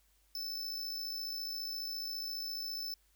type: tone with amplitude modulation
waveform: square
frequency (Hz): 5274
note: E8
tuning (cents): 0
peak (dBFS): -36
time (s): 0.35-2.94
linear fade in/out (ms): 2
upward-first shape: sine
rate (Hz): 54.6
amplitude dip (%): 40
effects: added 50 Hz sine -70 dBFS peak until 3.15 s + white hiss -72 dBFS RMS until 3.15 s